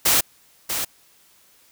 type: noise with echo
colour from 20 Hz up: white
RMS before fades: -17 dBFS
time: 0.05-0.21 s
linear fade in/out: 10 ms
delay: 640 ms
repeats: 1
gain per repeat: -8 dB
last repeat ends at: 0.85 s
effects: white hiss -56 dBFS RMS until 1.71 s